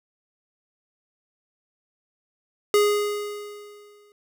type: tone with exponential decay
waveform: square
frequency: 413.9 Hz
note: G#4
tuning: 6 cents flat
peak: -15 dBFS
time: 2.74-4.12 s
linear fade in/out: 1 ms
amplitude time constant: 300 ms
effects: none